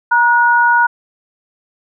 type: tone pair together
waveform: sine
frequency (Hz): 945.8 / 1456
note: A#5 / F#6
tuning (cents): +25 / -28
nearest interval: perfect fifth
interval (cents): 747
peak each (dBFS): -11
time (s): 0.11-0.87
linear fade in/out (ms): 10
effects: none